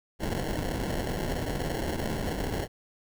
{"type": "noise with sample-and-hold", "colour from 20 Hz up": "pink", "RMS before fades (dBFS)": -31, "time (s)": [0.19, 2.68], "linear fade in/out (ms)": 50, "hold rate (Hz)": 1225, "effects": []}